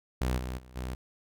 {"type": "tone with level steps", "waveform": "sawtooth", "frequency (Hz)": 62.9, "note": "B1", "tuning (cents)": 32, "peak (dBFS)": [-23, -30, -46, -30], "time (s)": [0.21, 0.95], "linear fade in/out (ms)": 5, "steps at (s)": [0.37, 0.57, 0.75], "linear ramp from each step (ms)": 20, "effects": []}